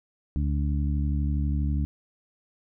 harmonic tone, 72.3 Hz, D2, 27 cents flat, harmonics 1 / 2 / 3 / 4, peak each -24 / -30 / -34 / -36 dBFS, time 0.36-1.85 s, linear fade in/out 0 ms, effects none

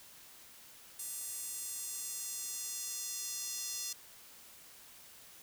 square tone with high-pass filter sweep, 390.9 Hz, G4, 5 cents flat, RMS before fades -41 dBFS, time 0.99-3.93 s, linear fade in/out 5 ms, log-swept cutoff 8600 to 5700 Hz, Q 1.9, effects white hiss -56 dBFS RMS until 5.42 s

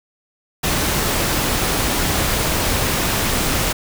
pink noise, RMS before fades -19 dBFS, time 0.63-3.73 s, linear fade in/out 10 ms, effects none

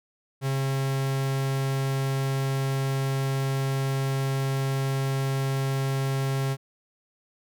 45% pulse tone, 135.3 Hz, C#3, 42 cents flat, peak -24 dBFS, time 0.41-6.57 s, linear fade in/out 50 ms, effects none

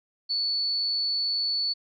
sine tone, 4449 Hz, C#8, 5 cents sharp, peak -24 dBFS, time 0.29-1.74 s, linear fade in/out 20 ms, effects none

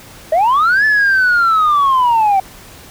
sine linear two-way sweep, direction up then down, 604 to 1749 to 757 Hz, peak -7 dBFS, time 0.32-2.4 s, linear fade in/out 5 ms, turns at 0.85 s, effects tanh soft clip ceiling -7 dBFS + pink hiss -38 dBFS RMS until 2.9 s

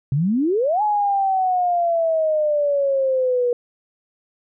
sine exponential two-way sweep, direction up then down, 128.5 to 851 to 481.1 Hz, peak -16 dBFS, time 0.12-3.53 s, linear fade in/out 2 ms, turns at 0.82 s, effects none

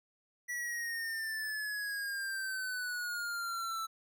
square exponential sweep, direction down, 1951 to 1318.5 Hz, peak -36 dBFS, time 0.48-3.87 s, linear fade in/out 20 ms, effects none

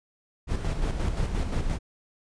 brown noise with tremolo, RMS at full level -25 dBFS, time 0.47-1.79 s, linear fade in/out 50 ms, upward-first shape square, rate 5.7 Hz, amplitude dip 45%, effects resampled to 22050 Hz

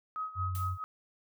sine tone with tremolo, 1267 Hz, D#6, 31 cents sharp, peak -32 dBFS, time 0.16-0.84 s, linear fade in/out 0 ms, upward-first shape sine, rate 4.6 Hz, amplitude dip 80%
sine tone, 91.9 Hz, F#2, 11 cents flat, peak -32 dBFS, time 0.35-0.78 s, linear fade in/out 50 ms
blue noise with exponential decay, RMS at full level -42 dBFS, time 0.55-0.84 s, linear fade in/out 0 ms, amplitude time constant 62 ms
effects none

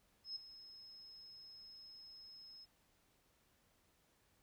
sine tone with ADSR envelope, 5170 Hz, E8, 34 cents flat, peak -40 dBFS, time 0.24-2.66 s, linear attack 120 ms, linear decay 7 ms, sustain -14 dB, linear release 27 ms, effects pink hiss -75 dBFS RMS until 4.42 s

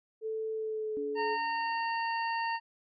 sine tone with pitch glide, 440 to 429 Hz, A4 to A4, 0 to -44 cents, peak -32 dBFS, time 0.21-1.38 s, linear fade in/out 50 ms, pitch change -44 cents, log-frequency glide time 0.53-1.02 s
sine tone with exponential decay, 288.4 Hz, D4, 31 cents flat, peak -37 dBFS, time 0.97-2.31 s, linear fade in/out 0 ms, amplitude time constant 290 ms
harmonic tone, 918 Hz, A#5, 27 cents flat, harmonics 1 / 2 / 3 / 5, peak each -31 / -37 / -41 / -45 dBFS, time 1.15-2.6 s, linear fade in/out 50 ms
effects none

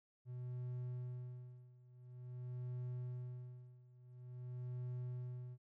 triangle tone with tremolo, 124.3 Hz, B2, 12 cents sharp, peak -39 dBFS, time 0.25-5.58 s, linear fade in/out 50 ms, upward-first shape sine, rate 0.48 Hz, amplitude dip 90%, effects none

